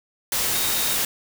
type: tone in noise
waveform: sine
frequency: 3729 Hz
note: A#7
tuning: in tune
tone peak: -31 dBFS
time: 0.54-0.95 s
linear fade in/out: 2 ms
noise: white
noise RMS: -23 dBFS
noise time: 0.32-1.05 s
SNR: -11 dB
effects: none